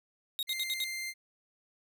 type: tone bursts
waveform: 45% pulse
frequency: 3769 Hz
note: A#7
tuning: 18 cents sharp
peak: -31 dBFS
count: 5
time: 0.39-0.84 s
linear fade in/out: 0 ms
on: 38 ms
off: 65 ms
type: tone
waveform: sawtooth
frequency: 2093 Hz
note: C7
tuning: in tune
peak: -32 dBFS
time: 0.47-1.14 s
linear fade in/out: 50 ms
effects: none